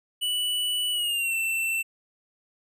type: tone with pitch glide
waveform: square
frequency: 2960 to 2683 Hz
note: F#7 to E7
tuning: 0 to +30 cents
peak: -25 dBFS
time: 0.21-1.83 s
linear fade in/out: 20 ms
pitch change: -170 cents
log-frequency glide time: 0.92-1.35 s
effects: none